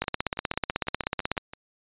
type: two click trains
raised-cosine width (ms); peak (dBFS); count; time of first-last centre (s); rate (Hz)
0.3; -9 / -23; 23 / 10; 0.02-1.378 / 0.04-1.535; 16.2 / 6.02
effects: resampled to 8000 Hz